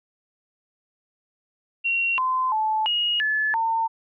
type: tone with pitch steps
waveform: sine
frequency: 2743 / 1030 / 869 / 2879 / 1725 / 905 Hz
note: F7 / C6 / A5 / F#7 / A6 / A5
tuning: -32 / -28 / -22 / -48 / -35 / +48 cents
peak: -20 dBFS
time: 1.84-3.88 s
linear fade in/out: 20 ms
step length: 340 ms
effects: none